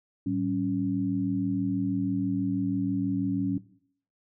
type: tone cluster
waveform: sine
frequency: 111.1 / 191.5 / 277.7 Hz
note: A2 / G3 / C#4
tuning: +17 / -40 / +3 cents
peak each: -34 / -31 / -27 dBFS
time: 0.26-3.58 s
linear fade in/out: 5 ms
effects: noise-tail reverb RT60 0.6 s tail -17 dB re dry